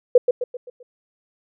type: tone with echo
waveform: sine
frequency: 493.7 Hz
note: B4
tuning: 1 cent flat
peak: -6 dBFS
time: 0.15-0.18 s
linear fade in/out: 5 ms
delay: 130 ms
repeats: 5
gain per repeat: -7 dB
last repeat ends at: 0.83 s
effects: none